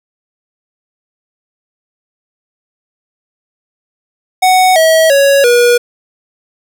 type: tone with pitch steps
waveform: square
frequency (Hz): 743 / 643.1 / 556.6 / 481.8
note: F#5 / E5 / C#5 / B4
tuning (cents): +7 / -43 / +7 / -43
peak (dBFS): -6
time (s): 4.42-5.78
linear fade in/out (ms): 10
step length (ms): 340
effects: none